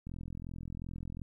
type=click train; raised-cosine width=5 ms; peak=-30 dBFS; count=50; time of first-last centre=0.07-1.218 s; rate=42.7 Hz; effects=12-bit